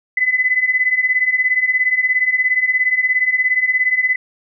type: beating tone pair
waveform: sine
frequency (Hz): 2001 / 2018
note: B6 / B6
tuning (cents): +22 / +37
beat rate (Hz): 17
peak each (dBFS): -18 / -15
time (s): 0.17-4.16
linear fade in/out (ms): 5
effects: none